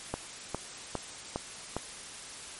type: click train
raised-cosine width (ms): 1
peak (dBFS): -17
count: 5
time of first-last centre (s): 0.14-1.766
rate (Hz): 2.46
effects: white hiss -44 dBFS RMS until 2.59 s + MP3 48 kbps